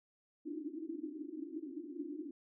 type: band-pass noise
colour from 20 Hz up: pink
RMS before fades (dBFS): -44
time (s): 0.45-2.31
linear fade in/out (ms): 5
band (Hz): 280 to 340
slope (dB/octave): 96
effects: none